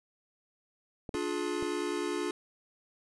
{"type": "clicks", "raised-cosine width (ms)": 2, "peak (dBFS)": -26, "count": 3, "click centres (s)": [1.092, 1.148, 1.626]}
{"type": "chord", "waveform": "square", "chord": "D diminished", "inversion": "none", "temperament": "just", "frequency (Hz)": [293.7, 352.4, 422.9], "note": ["D4", "F4", "Ab4"], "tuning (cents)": [0, 16, 31], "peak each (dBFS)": [-37, -35, -37], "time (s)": [1.14, 2.31], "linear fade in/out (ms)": 2}
{"effects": ["resampled to 24000 Hz", "11-bit"]}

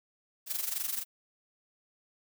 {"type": "noise with amplitude modulation", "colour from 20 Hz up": "blue", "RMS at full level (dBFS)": -31, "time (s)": [0.46, 1.05], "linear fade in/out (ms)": 50, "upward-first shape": "sine", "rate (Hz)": 23.5, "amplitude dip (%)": 75, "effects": []}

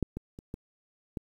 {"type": "clicks", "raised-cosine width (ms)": 3, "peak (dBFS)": [-14, -22, -30, -23, -21], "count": 5, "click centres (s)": [0.027, 0.17, 0.389, 0.541, 1.172], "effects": ["9-bit"]}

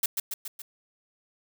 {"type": "noise with echo", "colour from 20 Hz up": "blue", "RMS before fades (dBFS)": -24, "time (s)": [0.03, 0.06], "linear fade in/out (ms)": 5, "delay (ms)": 140, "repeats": 4, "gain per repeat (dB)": -4, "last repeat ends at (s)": 0.62, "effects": []}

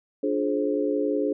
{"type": "chord", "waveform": "sine", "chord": "D half-diminished seventh", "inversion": "none", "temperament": "just", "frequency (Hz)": [293.7, 352.4, 422.9, 528.6], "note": ["D4", "F4", "Ab4", "C5"], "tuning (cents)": [0, 16, 31, 18], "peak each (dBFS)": [-26, -32, -26, -29], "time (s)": [0.23, 1.33], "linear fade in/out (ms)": 5, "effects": []}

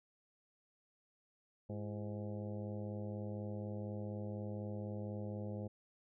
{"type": "harmonic tone with a mistuned harmonic", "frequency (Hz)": 104.1, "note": "G#2", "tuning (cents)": 5, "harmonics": [1, 2, 3, 4, 5, 6, 7, 8], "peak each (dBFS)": [-43, -45, -51, -53, -49, -55, -61, -62], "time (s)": [1.69, 5.68], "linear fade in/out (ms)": 10, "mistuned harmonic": 3, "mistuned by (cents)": 120, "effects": []}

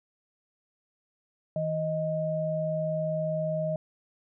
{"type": "tone pair together", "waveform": "sine", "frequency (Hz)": [159.9, 625], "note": ["D#3", "D#5"], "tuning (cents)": [48, 8], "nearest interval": "2 octaves", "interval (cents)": 2360, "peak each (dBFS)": [-31, -28], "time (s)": [1.56, 3.76], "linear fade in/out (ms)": 2, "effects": []}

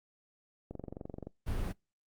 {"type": "click train", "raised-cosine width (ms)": 2, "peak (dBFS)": -28, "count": 14, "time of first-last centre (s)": [0.71, 1.27], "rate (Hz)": 23.2}
{"type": "noise", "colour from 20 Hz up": "brown", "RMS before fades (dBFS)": -34, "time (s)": [1.46, 1.73], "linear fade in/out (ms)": 20}
{"effects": ["noise-tail reverb RT60 0.2 s tail -24 dB re dry", "Opus 48 kbps"]}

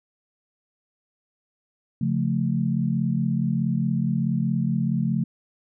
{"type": "chord", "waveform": "sine", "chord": "Db augmented", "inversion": "none", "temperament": "equal with one note detuned", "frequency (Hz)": [138.59, 175.32, 220], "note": ["Db3", "F3", "A3"], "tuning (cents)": [0, 7, 0], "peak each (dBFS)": -25, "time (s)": [2.01, 5.24], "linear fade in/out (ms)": 5, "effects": []}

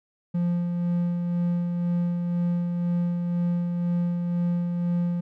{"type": "tone with tremolo", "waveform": "triangle", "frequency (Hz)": 174.1, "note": "F3", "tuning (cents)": -5, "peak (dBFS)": -19, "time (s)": [0.34, 5.21], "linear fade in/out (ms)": 10, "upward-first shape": "sine", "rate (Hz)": 2, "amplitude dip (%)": 35, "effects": []}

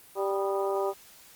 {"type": "harmonic tone with a mistuned harmonic", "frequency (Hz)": 196, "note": "G3", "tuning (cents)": 0, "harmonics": [2, 3, 4, 5, 6], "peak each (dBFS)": [-28, -32, -34, -36, -38], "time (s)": [0.15, 0.94], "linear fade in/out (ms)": 50, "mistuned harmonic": 6, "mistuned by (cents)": 78, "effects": ["white hiss -53 dBFS RMS until 1.35 s", "Opus 32 kbps"]}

